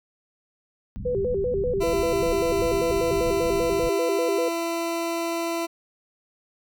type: low-pass noise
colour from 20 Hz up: pink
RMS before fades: -33 dBFS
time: 0.96-3.89 s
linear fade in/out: 0 ms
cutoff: 230 Hz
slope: 48 dB/octave
type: tone with vibrato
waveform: sine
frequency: 441 Hz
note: A4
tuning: 4 cents sharp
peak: -22 dBFS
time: 1.05-4.49 s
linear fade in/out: 10 ms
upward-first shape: square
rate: 5.1 Hz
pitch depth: 200 cents each way
type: tone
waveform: 20% pulse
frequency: 335.8 Hz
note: E4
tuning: 32 cents sharp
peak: -20 dBFS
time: 1.8-5.67 s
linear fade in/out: 20 ms
effects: none